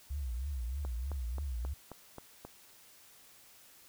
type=tone with vibrato; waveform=sine; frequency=65 Hz; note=C2; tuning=11 cents flat; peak=-34 dBFS; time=0.1-1.74 s; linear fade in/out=10 ms; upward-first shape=triangle; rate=3.2 Hz; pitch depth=240 cents each way
type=click train; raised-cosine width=1 ms; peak=-30 dBFS; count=7; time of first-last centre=0.85-2.45 s; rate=3.75 Hz
effects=white hiss -59 dBFS RMS until 3.88 s